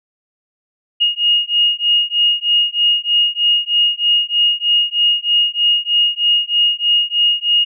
sine beating tone pair, 2860 / 2863.2 Hz, F7 / F7, +41 / +42 cents, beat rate 3.2 Hz, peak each -15 dBFS, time 1-7.65 s, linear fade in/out 20 ms, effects none

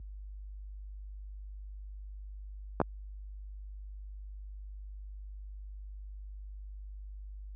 clicks, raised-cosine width 1 ms, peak -12 dBFS, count 2, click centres 2.802 / 2.815 s, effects added 50 Hz sine -33 dBFS peak until 7.55 s + high-pass 80 Hz 12 dB/octave

